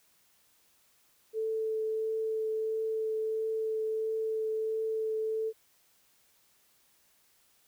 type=tone with vibrato; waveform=sine; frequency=440 Hz; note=A4; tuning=in tune; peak=-29 dBFS; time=1.33-5.53 s; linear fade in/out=50 ms; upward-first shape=triangle; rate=1.5 Hz; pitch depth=10 cents each way; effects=white hiss -67 dBFS RMS until 7.67 s